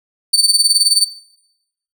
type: tone with tremolo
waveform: 30% pulse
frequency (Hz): 4549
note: C#8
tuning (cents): +44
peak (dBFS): -4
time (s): 0.33-1.05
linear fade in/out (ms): 10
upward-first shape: sine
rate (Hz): 19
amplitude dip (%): 80
effects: noise-tail reverb RT60 0.9 s tail -20 dB re dry